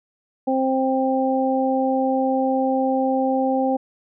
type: harmonic tone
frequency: 263.5 Hz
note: C4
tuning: 12 cents sharp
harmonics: 1 / 2 / 3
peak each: -21 / -22 / -23 dBFS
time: 0.47-3.77 s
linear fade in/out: 10 ms
effects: none